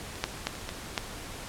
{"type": "clicks", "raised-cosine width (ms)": 0.2, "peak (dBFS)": [-25, -9, -10, -25, -26, -16, -9], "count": 7, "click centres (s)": [0.156, 0.24, 0.47, 0.553, 0.613, 0.691, 0.978], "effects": ["pink hiss -41 dBFS RMS until 1.48 s", "low-pass 11000 Hz 12 dB/octave"]}